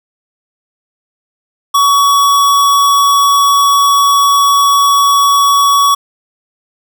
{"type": "tone", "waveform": "square", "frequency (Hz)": 1127, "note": "C#6", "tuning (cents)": 28, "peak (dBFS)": -7, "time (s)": [1.74, 5.95], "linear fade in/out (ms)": 10, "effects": []}